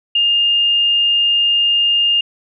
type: tone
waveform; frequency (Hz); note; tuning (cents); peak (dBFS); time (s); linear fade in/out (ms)
sine; 2820; F7; +16; -11; 0.15-2.21; 5
effects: none